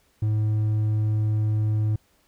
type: tone with hard clipping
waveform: sine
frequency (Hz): 107.3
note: A2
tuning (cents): -43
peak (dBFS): -21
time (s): 0.22-1.96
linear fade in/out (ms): 5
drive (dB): 3
effects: pink hiss -64 dBFS RMS until 2.27 s